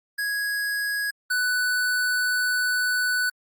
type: tone pair in turn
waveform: square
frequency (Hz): 1661.2 / 1490.9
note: G#6 / F#6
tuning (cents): 0 / +13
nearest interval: major second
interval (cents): 187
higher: first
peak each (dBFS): -25 / -22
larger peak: second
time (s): 0.18-1.11 / 1.3-3.3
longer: second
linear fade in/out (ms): 10
effects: Opus 48 kbps